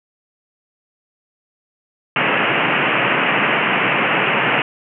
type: band-pass noise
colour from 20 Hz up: white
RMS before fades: -17 dBFS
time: 2.16-4.62 s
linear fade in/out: 2 ms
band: 120 to 2900 Hz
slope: 96 dB/octave
effects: none